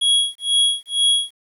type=tone with tremolo; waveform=square; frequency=3322 Hz; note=G#7; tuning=in tune; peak=-13 dBFS; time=0.01-1.33 s; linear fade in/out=10 ms; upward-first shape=sine; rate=2.1 Hz; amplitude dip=100%; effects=resampled to 32000 Hz + 9-bit